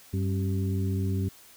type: harmonic tone with a mistuned harmonic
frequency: 96.4 Hz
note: G2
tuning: 28 cents flat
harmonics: 1 / 2 / 3 / 4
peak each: -26 / -32 / -36 / -38 dBFS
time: 0.13-1.29 s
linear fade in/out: 10 ms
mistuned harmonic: 3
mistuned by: -98 cents
effects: white hiss -53 dBFS RMS until 1.56 s